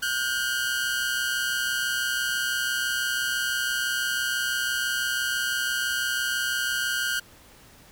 sawtooth tone pair together, 1442 / 1568 Hz, F#6 / G6, -45 / 0 cents, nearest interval minor second, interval 145 cents, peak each -24 dBFS, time 0.02-7.2 s, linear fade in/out 10 ms, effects pink hiss -52 dBFS RMS until 7.91 s

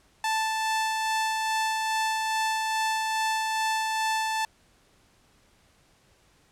sawtooth tone with tremolo, 880 Hz, A5, in tune, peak -20 dBFS, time 0.24-4.45 s, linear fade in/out 2 ms, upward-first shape sine, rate 2.4 Hz, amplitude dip 25%, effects pink hiss -62 dBFS RMS until 6.51 s + low-pass 10000 Hz 12 dB/octave

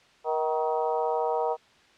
harmonic tone with a mistuned harmonic, 158 Hz, D#3, 27 cents sharp, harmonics 3 / 4 / 5 / 6 / 7 / 8, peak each -28 / -31 / -30 / -31 / -43 / -41 dBFS, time 0.24-1.57 s, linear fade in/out 50 ms, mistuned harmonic 5, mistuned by -51 cents, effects white hiss -58 dBFS RMS until 1.97 s + low-pass 4000 Hz 12 dB/octave

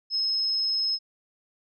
sine tone, 5170 Hz, E8, 34 cents flat, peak -23 dBFS, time 0.1-0.99 s, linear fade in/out 50 ms, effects none

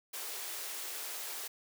white high-pass noise, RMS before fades -41 dBFS, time 0.13-1.48 s, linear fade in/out 10 ms, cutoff 330 Hz, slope 48 dB/octave, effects none

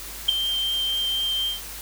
sine tone with ADSR envelope, 3152 Hz, G7, 9 cents sharp, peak -10 dBFS, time 0.28-1.61 s, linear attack 13 ms, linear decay 3 ms, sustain -12 dB, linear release 140 ms, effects added 50 Hz sine -42 dBFS peak until 1.81 s + white hiss -37 dBFS RMS until 1.81 s

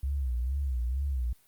sine tone with vibrato, 64.9 Hz, C2, 13 cents flat, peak -27 dBFS, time 0.03-1.33 s, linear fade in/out 5 ms, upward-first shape sine, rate 2.2 Hz, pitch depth 150 cents each way, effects white hiss -64 dBFS RMS until 1.47 s + Opus 32 kbps

